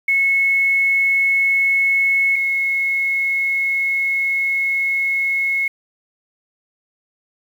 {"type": "tone pair in turn", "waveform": "sine", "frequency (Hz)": [2191, 2178], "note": ["C#7", "C#7"], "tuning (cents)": [-21, -31], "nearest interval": "unison", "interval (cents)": 10, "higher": "first", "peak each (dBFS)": [-13, -16], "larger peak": "first", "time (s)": [[0.08, 2.36], [2.36, 5.68]], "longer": "second", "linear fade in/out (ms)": 5, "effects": ["7-bit"]}